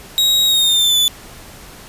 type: tone with pitch glide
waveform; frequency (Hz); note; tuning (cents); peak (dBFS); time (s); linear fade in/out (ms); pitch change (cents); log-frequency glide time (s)
40% pulse; 3800 to 3485; A#7 to A7; +33 to -17; -10; 0.18-1.08; 0; -150; 0.46-0.97
effects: pink hiss -38 dBFS RMS until 1.88 s + resampled to 32000 Hz